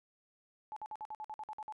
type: tone bursts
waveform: sine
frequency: 859 Hz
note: A5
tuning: 42 cents flat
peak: -40 dBFS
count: 11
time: 0.72-1.724 s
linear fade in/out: 0 ms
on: 44 ms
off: 52 ms
effects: resampled to 24000 Hz